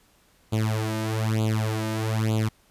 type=tone with flanger; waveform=sawtooth; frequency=109.7 Hz; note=A2; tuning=5 cents flat; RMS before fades=-25 dBFS; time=0.52-2.49 s; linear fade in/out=10 ms; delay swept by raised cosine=0.27 to 3.27 ms; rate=1.1 Hz; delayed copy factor=+1; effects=pink hiss -61 dBFS RMS until 2.7 s + resampled to 32000 Hz